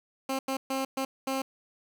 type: tone bursts at uneven times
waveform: 15% pulse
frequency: 266.9 Hz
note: C4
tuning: 35 cents sharp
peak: -22 dBFS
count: 5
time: 0.29-0.39 / 0.48-0.57 / 0.7-0.85 / 0.97-1.05 / 1.27-1.42 s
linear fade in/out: 5 ms
effects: none